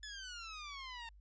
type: exponential sweep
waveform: 15% pulse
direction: down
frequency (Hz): 1736 to 907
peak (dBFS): -39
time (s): 0.03-1.09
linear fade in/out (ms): 2
effects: added 50 Hz sine -57 dBFS peak until 1.2 s + resampled to 16000 Hz